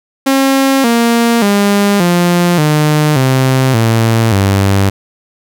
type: tone with pitch steps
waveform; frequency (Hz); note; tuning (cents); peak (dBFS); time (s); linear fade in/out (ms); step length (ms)
sawtooth; 270 / 233.7 / 202.3 / 175.07 / 151.53 / 131.16 / 113.52 / 98.26; C#4 / A#3 / G#3 / F3 / D#3 / C3 / A#2 / G2; -45 / +5 / -45 / +5 / -45 / +5 / -45 / +5; -4; 0.26-4.9; 10; 580
effects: none